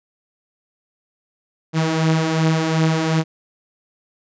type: beating tone pair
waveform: sawtooth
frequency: 158.2 / 160.9 Hz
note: D#3 / E3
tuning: +29 / -42 cents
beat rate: 2.7 Hz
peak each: -18 / -13 dBFS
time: 1.73-3.24 s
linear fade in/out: 50 ms
effects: resampled to 16000 Hz